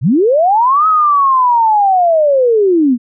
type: linear two-way sweep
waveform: sine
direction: up then down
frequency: 99.2 to 1288 to 227.7 Hz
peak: -7 dBFS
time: 0.01-2.98 s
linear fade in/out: 50 ms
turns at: 0.87 s
effects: none